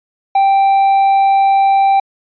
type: tone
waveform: triangle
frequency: 784 Hz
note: G5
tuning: in tune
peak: -6 dBFS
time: 0.35-2 s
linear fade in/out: 5 ms
effects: resampled to 11025 Hz